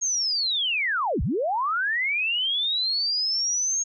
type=linear two-way sweep; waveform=sine; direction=down then up; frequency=6580 to 43.65 to 6580 Hz; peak=-22 dBFS; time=0.01-3.84 s; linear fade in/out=20 ms; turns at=1.22 s; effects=none